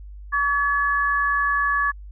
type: tone pair together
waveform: sine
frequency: 1137 / 1706.3 Hz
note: C#6 / G#6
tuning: +44 / +46 cents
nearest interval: perfect fifth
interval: 702 cents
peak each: -21 dBFS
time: 0.32-1.92 s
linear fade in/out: 20 ms
effects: added 50 Hz sine -36 dBFS peak until 2.11 s